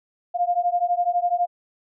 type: beating tone pair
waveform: sine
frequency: 698.5 / 710.5 Hz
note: F5 / F5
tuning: 0 / +30 cents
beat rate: 12 Hz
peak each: -22 dBFS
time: 0.34-1.47 s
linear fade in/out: 20 ms
effects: none